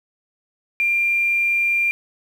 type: tone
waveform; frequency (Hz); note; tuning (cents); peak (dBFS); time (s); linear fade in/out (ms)
sine; 2385; D7; +26; -16; 0.8-1.91; 0
effects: 7-bit